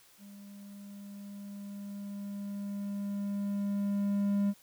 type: tone with level ramp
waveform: triangle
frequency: 201.3 Hz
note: G3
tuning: 46 cents sharp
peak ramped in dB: -46 to -23 dBFS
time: 0.18-4.54 s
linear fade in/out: 50 ms
effects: white hiss -61 dBFS RMS until 4.62 s